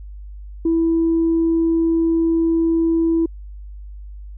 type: tone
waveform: sine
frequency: 329.7 Hz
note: E4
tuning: in tune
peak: -13 dBFS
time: 0.65-3.26 s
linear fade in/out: 5 ms
effects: tanh soft clip ceiling -10 dBFS + added 50 Hz sine -32 dBFS peak until 4.37 s